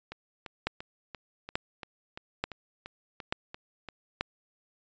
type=two click trains; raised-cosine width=0.3 ms; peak=-24 / -12 dBFS; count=12 / 5; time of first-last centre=0.12-3.887 / 0.67-4.21 s; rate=2.92 / 1.13 Hz; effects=resampled to 16000 Hz